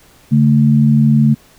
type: tone pair together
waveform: sine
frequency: 142.2 / 221.9 Hz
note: C#3 / A3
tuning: +45 / +15 cents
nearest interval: minor sixth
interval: 770 cents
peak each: -10 dBFS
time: 0.31-1.35 s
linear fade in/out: 20 ms
effects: pink hiss -47 dBFS RMS until 1.58 s